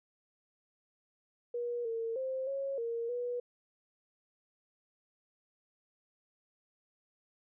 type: tone with pitch steps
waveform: sine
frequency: 479.6 / 455.7 / 524 / 548 / 464.7 / 487.3 Hz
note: A#4 / A#4 / C5 / C#5 / A#4 / B4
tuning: +49 / -39 / +2 / -20 / -5 / -23 cents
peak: -33 dBFS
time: 1.54-3.4 s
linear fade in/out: 5 ms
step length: 310 ms
effects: none